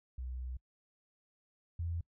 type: tone pair in turn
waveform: sine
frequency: 62.9 / 84.57 Hz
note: B1 / E2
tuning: +32 / +45 cents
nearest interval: perfect fourth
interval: 513 cents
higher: second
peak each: -38 / -34 dBFS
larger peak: second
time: 0.18-0.57 / 1.79-2.01 s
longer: first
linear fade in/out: 5 ms
effects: noise-tail reverb RT60 0.1 s tail -25 dB re dry